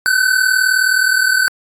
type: tone pair together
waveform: square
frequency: 1500 / 1539.5 Hz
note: F#6 / G6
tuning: +23 / -32 cents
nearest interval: unison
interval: 45 cents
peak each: -15 dBFS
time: 0.06-1.48 s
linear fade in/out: 0 ms
effects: AAC 48 kbps